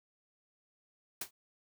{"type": "noise with exponential decay", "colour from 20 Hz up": "white", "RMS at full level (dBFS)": -33, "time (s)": [1.21, 1.31], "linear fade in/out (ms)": 5, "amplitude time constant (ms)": 21, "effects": []}